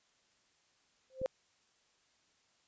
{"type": "tone with exponential growth", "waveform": "sine", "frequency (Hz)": 523.3, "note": "C5", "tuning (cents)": 0, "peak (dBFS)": -27, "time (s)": [1.1, 1.26], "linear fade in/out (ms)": 0, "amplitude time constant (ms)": 34}
{"type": "click", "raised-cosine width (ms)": 3, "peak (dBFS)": -31, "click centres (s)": 1.216}
{"effects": ["white hiss -72 dBFS RMS until 2.67 s", "resampled to 16000 Hz"]}